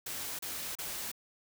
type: noise bursts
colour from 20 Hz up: white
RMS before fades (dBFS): -39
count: 3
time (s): 0.06-1.116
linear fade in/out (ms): 5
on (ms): 330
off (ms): 33
effects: none